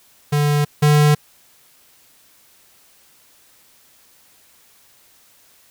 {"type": "tone pair in turn", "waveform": "square", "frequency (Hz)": [146.83, 148.71], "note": ["D3", "D3"], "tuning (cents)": [0, 22], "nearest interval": "unison", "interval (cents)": 22, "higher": "second", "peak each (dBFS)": [-15, -11], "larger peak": "second", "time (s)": [[0.32, 0.65], [0.82, 1.15]], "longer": "neither", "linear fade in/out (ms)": 10, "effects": ["white hiss -53 dBFS RMS until 5.7 s"]}